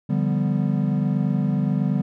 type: chord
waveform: triangle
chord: G dominant seventh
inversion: second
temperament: equal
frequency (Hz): 146.83 / 174.61 / 196 / 246.9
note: D3 / F3 / G3 / B3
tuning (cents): 0 / 0 / 0 / 0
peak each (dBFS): -21 / -26 / -21 / -25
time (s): 0.09-2.02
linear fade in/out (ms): 10
effects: none